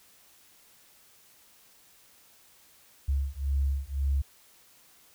sine beating tone pair, 68.2 / 70.1 Hz, C#2 / C#2, -28 / +20 cents, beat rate 1.9 Hz, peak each -28 dBFS, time 3.08-4.22 s, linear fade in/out 10 ms, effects tanh soft clip ceiling -18 dBFS + white hiss -59 dBFS RMS until 5.14 s

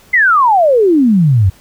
sine exponential sweep, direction down, 2093 to 88.2 Hz, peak -6 dBFS, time 0.13-1.5 s, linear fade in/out 10 ms, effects pink hiss -45 dBFS RMS until 1.6 s

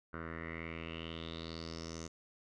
10% pulse tone with low-pass filter sweep, 82.2 Hz, E2, 4 cents flat, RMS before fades -44 dBFS, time 0.13-2.08 s, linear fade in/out 10 ms, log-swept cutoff 1500 to 6600 Hz, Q 6, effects none

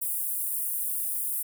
pink high-pass noise, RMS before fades -30 dBFS, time 0.01-1.43 s, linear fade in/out 10 ms, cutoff 9400 Hz, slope 48 dB/octave, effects none

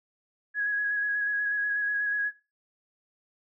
sine tone with vibrato, 1667 Hz, G#6, 6 cents sharp, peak -25 dBFS, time 0.54-2.32 s, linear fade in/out 50 ms, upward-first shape square, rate 8.2 Hz, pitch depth 15 cents each way, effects noise-tail reverb RT60 0.3 s tail -20 dB re dry

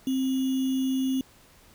sine tone with sample-and-hold, 263.3 Hz, C4, 11 cents sharp, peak -23 dBFS, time 0.07-1.21 s, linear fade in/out 2 ms, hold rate 3150 Hz, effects pink hiss -56 dBFS RMS until 1.74 s

